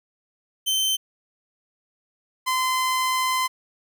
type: tone pair in turn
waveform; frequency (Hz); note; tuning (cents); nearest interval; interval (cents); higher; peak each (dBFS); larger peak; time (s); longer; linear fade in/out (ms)
sawtooth; 3094 / 1029.6; G7 / C6; -23 / -28; octave + perfect fifth; 1905; first; -17; neither; 0.66-0.97 / 2.46-3.48; second; 20
effects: none